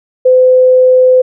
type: tone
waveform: sine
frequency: 510 Hz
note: C5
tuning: 44 cents flat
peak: -3 dBFS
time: 0.25-1.22 s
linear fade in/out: 10 ms
effects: none